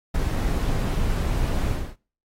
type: noise with ADSR envelope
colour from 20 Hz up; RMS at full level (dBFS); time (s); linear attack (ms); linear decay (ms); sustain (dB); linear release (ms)
brown; -21; 0.14-1.96; 9; 26; -2; 280
effects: noise-tail reverb RT60 0.4 s tail -24 dB re dry + AAC 48 kbps